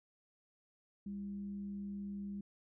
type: tone with frequency modulation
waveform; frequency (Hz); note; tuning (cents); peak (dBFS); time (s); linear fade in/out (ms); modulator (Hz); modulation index
sine; 200.5; G3; +39; -40; 1.06-2.41; 5; 136; 0.23
effects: none

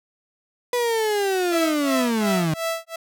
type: linear sweep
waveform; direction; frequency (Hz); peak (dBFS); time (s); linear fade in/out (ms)
35% pulse; down; 493.9 to 151.4; -18; 0.73-2.54; 2
type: tone with tremolo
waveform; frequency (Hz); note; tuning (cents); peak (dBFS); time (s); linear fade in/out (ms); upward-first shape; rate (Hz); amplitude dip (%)
sawtooth; 659.3; E5; 0; -18; 1.52-2.96; 5; sine; 2.8; 100
effects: none

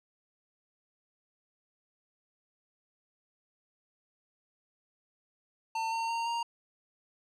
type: tone with pitch steps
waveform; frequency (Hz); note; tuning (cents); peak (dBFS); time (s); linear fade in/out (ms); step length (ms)
square; 900 / 911 / 922.1 / 933.4; A5 / A#5 / A#5 / A#5; +39 / -40 / -19 / +2; -31; 5.75-6.43; 5; 170
effects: low-pass 6000 Hz 12 dB/octave

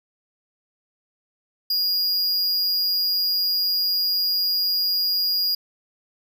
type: tone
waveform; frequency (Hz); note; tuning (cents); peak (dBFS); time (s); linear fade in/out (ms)
square; 4858; D#8; -42; -20; 1.7-5.55; 5
effects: none

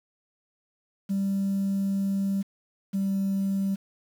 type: tone pair in turn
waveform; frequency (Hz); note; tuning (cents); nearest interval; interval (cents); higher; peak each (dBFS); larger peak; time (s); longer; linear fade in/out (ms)
sine; 196 / 195.14; G3 / G3; 0 / -8; unison; 8; first; -22; neither; 1.09-2.43 / 2.93-3.76; first; 20
effects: tanh soft clip ceiling -20 dBFS + 8-bit

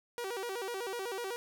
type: tone with vibrato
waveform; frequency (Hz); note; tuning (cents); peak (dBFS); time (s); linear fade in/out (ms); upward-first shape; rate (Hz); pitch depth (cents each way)
sawtooth; 428.8; A4; -45; -32; 0.18-1.36; 0; square; 8; 190
effects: none

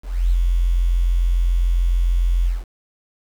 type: tone with ADSR envelope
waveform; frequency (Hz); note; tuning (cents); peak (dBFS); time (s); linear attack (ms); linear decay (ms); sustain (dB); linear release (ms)
sine; 43.5; F1; -6; -12; 0.02-2.65; 290; 39; -2; 190
effects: 7-bit

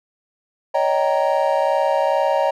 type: chord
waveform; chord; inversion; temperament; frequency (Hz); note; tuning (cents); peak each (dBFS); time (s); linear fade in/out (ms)
triangle; Eb dominant seventh; third; just; 560 / 622.3 / 777.8 / 933.4; Db5 / Eb5 / G5 / Bb5; +18 / 0 / -14 / +2; -18 / -19 / -21 / -20; 0.74-2.51; 10
effects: none

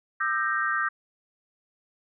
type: chord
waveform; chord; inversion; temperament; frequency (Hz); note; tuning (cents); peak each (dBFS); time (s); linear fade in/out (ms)
sine; E half-diminished seventh; third; equal with one note detuned; 1200 / 1318.5 / 1568 / 1864.7; D6 / E6 / G6 / Bb6; +37 / 0 / 0 / 0; -29 / -31 / -27 / -31; 0.2-0.89; 10
effects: none

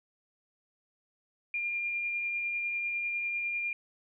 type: tone with tremolo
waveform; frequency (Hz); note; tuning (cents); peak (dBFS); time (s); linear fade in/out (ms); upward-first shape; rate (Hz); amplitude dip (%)
sine; 2402; D7; +38; -29; 1.54-3.73; 2; triangle; 10; 25
effects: none

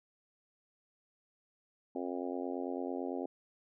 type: harmonic tone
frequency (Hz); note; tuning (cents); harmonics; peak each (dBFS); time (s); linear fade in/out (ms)
89; F2; +33; 3 / 4 / 5 / 6 / 7 / 8 / 9; -39 / -41 / -43 / -45 / -46 / -47 / -48; 1.95-3.26; 5
effects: none

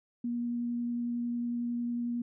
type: tone with vibrato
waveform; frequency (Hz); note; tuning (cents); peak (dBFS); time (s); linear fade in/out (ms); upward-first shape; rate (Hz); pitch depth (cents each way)
sine; 238.8; A#3; +42; -30; 0.24-2.22; 5; triangle; 11; 9
effects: none

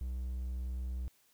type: tone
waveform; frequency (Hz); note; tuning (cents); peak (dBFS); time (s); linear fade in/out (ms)
triangle; 62.7; B1; +27; -33; 0.01-1.08; 0
effects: white hiss -69 dBFS RMS until 1.33 s

